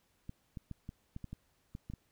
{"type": "clicks", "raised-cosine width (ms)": 5, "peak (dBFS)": -30, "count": 10, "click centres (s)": [0.294, 0.572, 0.713, 0.891, 1.164, 1.243, 1.33, 1.751, 1.9, 1.937], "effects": ["pink hiss -74 dBFS RMS until 2.11 s"]}